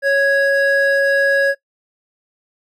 triangle tone pair together, 554.4 / 1661.2 Hz, C#5 / G#6, 0 / 0 cents, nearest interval octave + perfect fifth, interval 1900 cents, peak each -12 dBFS, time 0.02-1.55 s, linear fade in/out 50 ms, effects noise-tail reverb RT60 0.1 s tail -20 dB re dry + tanh soft clip ceiling -5 dBFS

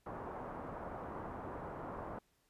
white low-pass noise, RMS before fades -45 dBFS, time 0.06-2.19 s, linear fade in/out 5 ms, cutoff 1100 Hz, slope 24 dB/octave, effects pink hiss -75 dBFS RMS until 2.49 s + resampled to 32000 Hz

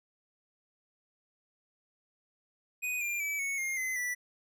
square tone with pitch steps, 2489 / 2393 / 2301 / 2212 / 2127 / 2045 / 1966.4 Hz, D#7 / D7 / D7 / C#7 / C7 / C7 / B6, 0 / +32 / -36 / -4 / +28 / -40 / -8 cents, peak -32 dBFS, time 2.82-4.15 s, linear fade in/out 20 ms, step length 190 ms, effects none

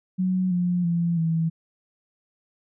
sine tone with pitch steps, 185 / 177.46 / 170.23 / 163.3 Hz, F#3 / F3 / F3 / E3, 0 / +28 / -44 / -16 cents, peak -20 dBFS, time 0.18-1.5 s, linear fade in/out 20 ms, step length 330 ms, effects none

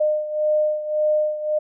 sine beating tone pair, 608 / 609.8 Hz, D#5 / D#5, -40 / -35 cents, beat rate 1.8 Hz, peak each -19 / -24 dBFS, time 0-1.59 s, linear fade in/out 10 ms, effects none

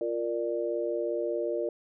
sine chord, Bb major, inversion second, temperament equal with one note detuned, 349.2 / 466.2 / 591.4 Hz, F4 / Bb4 / D5, 0 / 0 / +12 cents, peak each -32 dBFS, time 0.01-1.69 s, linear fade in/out 2 ms, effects none

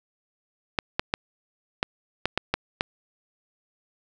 clicks, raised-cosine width 0.3 ms, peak -6 dBFS, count 8, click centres 0.788 / 0.995 / 1.139 / 1.829 / 2.256 / 2.376 / 2.54 / 2.809 s, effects none

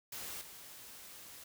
white noise with level steps, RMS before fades -44 / -52 dBFS, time 0.12-1.44 s, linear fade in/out 5 ms, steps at 0.41 s, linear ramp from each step 5 ms, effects none

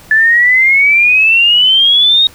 sine exponential sweep, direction up, 1731 to 3765 Hz, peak -5 dBFS, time 0.11-2.27 s, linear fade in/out 2 ms, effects pink hiss -39 dBFS RMS until 2.34 s

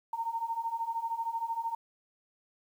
sine beating tone pair, 908 / 921 Hz, A#5 / A#5, -46 / -21 cents, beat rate 13 Hz, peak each -36 / -33 dBFS, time 0.13-1.75 s, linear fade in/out 5 ms, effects 10-bit

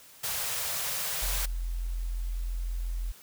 white band-stop noise, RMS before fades -32 dBFS, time 0.23-1.46 s, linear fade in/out 10 ms, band 180 to 440 Hz, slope 48 dB/octave
sine tone, 42.89 Hz, F1, 31 cents flat, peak -29 dBFS, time 1.22-3.12 s, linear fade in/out 10 ms
effects white hiss -53 dBFS RMS until 3.22 s

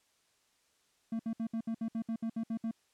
triangle tone bursts, 226.1 Hz, A3, 47 cents sharp, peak -30 dBFS, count 12, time 1.12-2.712 s, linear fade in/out 5 ms, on 74 ms, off 64 ms, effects white hiss -72 dBFS RMS until 2.93 s + low-pass 9000 Hz 12 dB/octave

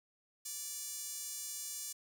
sawtooth tone with high-pass filter, 582 Hz, D5, 16 cents flat, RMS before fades -43 dBFS, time 0.45-1.93 s, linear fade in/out 10 ms, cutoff 7000 Hz, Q 1.6, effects none

